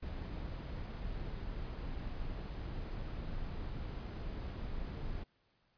brown noise, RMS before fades -41 dBFS, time 0.02-5.24 s, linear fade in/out 10 ms, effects pink hiss -75 dBFS RMS until 5.77 s + resampled to 11025 Hz

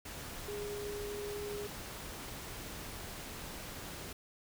sine tone in noise, 411.9 Hz, G#4, 14 cents flat, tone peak -39 dBFS, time 0.48-1.67 s, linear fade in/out 5 ms, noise pink, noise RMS -45 dBFS, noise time 0.05-4.13 s, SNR +3 dB, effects none

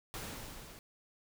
pink noise with level ramp, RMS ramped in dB -41 to -53 dBFS, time 0.14-0.79 s, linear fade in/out 0 ms, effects none

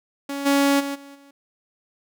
sawtooth tone with level steps, 280 Hz, C#4, 18 cents sharp, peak -23 / -12 / -22 / -37 / -44 dBFS, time 0.29-1.31 s, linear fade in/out 5 ms, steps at 0.45 / 0.79 / 0.94 / 1.14 s, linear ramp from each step 20 ms, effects none

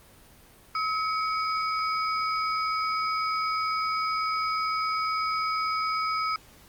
sine tone cluster, 1284 / 2246 / 4995 Hz, E6 / C#7 / D#8, -46 / +22 / +6 cents, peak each -26 / -34 / -35 dBFS, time 0.75-6.36 s, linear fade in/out 2 ms, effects pink hiss -54 dBFS RMS until 6.68 s + Opus 32 kbps

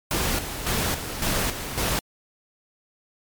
pink noise with tremolo, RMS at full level -24 dBFS, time 0.11-1.99 s, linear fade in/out 0 ms, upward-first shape square, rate 1.8 Hz, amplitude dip 60%, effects MP3 96 kbps

